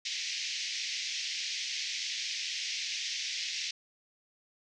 white band-pass noise, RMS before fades -36 dBFS, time 0.05-3.71 s, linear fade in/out 5 ms, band 2000 to 6100 Hz, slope 48 dB/octave, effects none

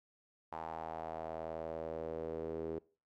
sawtooth tone with band-pass filter sweep, 80.8 Hz, E2, 34 cents flat, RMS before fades -42 dBFS, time 0.52-2.79 s, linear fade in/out 5 ms, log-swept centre 870 to 400 Hz, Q 4, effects noise-tail reverb RT60 0.4 s tail -23 dB re dry

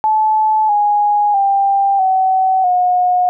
sine tone with pitch steps, 866 / 827.8 / 791.4 / 756.5 / 723.2 Hz, A5 / G#5 / G5 / F#5 / F#5, -28 / -6 / +16 / +38 / -40 cents, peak -10 dBFS, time 0.04-3.29 s, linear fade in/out 0 ms, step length 650 ms, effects none

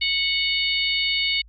harmonic tone, 737 Hz, F#5, 7 cents flat, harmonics 3 / 4 / 5 / 6, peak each -24 / -25 / -26 / -27 dBFS, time 0.01-1.42 s, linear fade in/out 10 ms, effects added 54 Hz sine -45 dBFS peak until 1.48 s + MP3 32 kbps

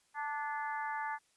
harmonic tone with a mistuned harmonic, 293.7 Hz, D4, in tune, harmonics 3 / 4 / 5 / 6 / 7, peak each -37 / -44 / -46 / -42 / -49 dBFS, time 0.14-1.19 s, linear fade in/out 50 ms, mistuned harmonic 6, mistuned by -31 cents, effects white hiss -72 dBFS RMS until 1.36 s + resampled to 24000 Hz

